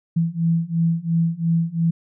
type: beating tone pair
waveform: sine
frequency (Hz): 164.81 / 167.71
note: E3 / E3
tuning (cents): 0 / +30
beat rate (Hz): 2.9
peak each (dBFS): -21 / -20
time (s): 0.16-1.91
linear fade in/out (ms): 10
effects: none